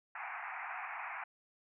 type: band-pass noise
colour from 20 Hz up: pink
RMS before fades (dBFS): -43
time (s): 0.15-1.24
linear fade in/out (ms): 5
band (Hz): 710 to 2500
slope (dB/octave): 96
effects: none